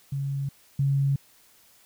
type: tone pair in turn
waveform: sine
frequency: 138.59 / 138.59 Hz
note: C#3 / C#3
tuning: 0 / 0 cents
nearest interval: unison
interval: 0 cents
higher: neither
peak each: -26 / -20 dBFS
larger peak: second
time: 0.12-0.49 / 0.79-1.16 s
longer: neither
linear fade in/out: 5 ms
effects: white hiss -58 dBFS RMS until 1.85 s